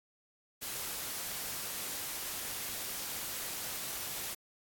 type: noise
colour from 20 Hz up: white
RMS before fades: -39 dBFS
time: 0.61-4.35 s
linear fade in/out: 20 ms
effects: AAC 64 kbps